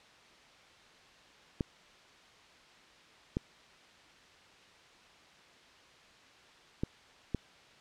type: clicks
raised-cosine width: 3 ms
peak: -18 dBFS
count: 4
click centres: 1.608 / 3.369 / 6.835 / 7.347 s
effects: white hiss -58 dBFS RMS until 7.8 s + low-pass 4000 Hz 12 dB/octave